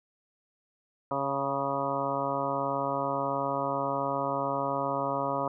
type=harmonic tone with a mistuned harmonic; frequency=138.59 Hz; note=C#3; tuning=in tune; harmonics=1 / 2 / 3 / 4 / 5 / 6 / 7 / 8 / 9; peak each=-40 / -37 / -39 / -33 / -35 / -41 / -33 / -38 / -36 dBFS; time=1.11-5.48 s; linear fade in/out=2 ms; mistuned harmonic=9; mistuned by=-16 cents; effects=none